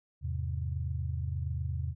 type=chord; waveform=sine; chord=E augmented; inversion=none; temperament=equal; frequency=82.41 / 103.83 / 130.81 Hz; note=E2 / G#2 / B#2; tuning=0 / 0 / 0 cents; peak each=-33 / -39 / -36 dBFS; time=0.21-1.95 s; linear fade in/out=50 ms; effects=none